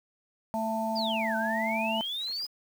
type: harmonic tone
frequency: 222 Hz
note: A3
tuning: 16 cents sharp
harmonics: 1 / 3 / 4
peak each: -32 / -32 / -32 dBFS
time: 0.54-2.01 s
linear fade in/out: 0 ms
type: exponential two-way sweep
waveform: sine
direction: down then up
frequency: 5070 to 1495 to 5070 Hz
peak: -31 dBFS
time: 0.95-2.47 s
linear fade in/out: 20 ms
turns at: 1.36 s
effects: 8-bit